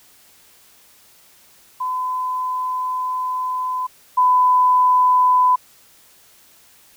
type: tone pair in turn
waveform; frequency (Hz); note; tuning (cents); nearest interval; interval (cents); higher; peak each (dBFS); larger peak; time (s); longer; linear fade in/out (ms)
sine; 1013 / 1003.1; B5 / B5; +44 / +27; unison; 17; first; -20 / -11; second; 1.8-3.87 / 4.17-5.56; first; 10
effects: white hiss -51 dBFS RMS until 6.96 s